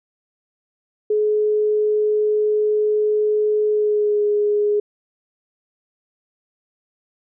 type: tone with pitch glide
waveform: sine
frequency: 424 to 415.8 Hz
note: G#4 to G#4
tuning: +36 to +2 cents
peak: -15 dBFS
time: 1.1-4.8 s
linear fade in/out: 5 ms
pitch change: -34 cents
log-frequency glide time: 3.69-4.23 s
effects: none